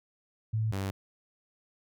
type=tone pair in turn; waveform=sine / sawtooth; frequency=110 / 97.23 Hz; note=A2 / G2; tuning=0 / -14 cents; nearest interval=major second; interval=214 cents; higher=first; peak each=-26 / -27 dBFS; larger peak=first; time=0.53-0.72 / 0.72-0.91 s; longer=neither; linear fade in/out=10 ms; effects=none